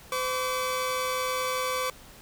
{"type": "tone pair together", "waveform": "sawtooth", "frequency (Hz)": [511.4, 1148], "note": ["C5", "D6"], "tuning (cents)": [-40, -40], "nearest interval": "octave + major second", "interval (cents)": 1400, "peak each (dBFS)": [-26, -26], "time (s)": [0.12, 1.9], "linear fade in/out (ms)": 2, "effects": ["pink hiss -50 dBFS RMS until 2.21 s"]}